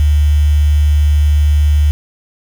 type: tone with quantisation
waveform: sine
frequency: 73.9 Hz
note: D2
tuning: 11 cents sharp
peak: -7 dBFS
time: 0-1.91 s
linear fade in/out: 0 ms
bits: 5
effects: none